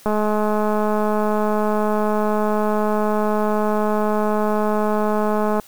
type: click train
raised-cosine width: 1 ms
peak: -8 dBFS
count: 1175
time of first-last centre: 0.06-5.598 s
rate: 212 Hz
effects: white hiss -47 dBFS RMS until 5.67 s